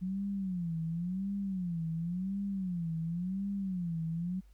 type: tone with vibrato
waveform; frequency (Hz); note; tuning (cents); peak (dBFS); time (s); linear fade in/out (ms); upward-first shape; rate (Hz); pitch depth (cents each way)
sine; 180; F#3; -47; -32; 0.01-4.41; 20; sine; 0.93; 180
effects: added 50 Hz sine -55 dBFS peak until 4.53 s + pink hiss -73 dBFS RMS until 4.53 s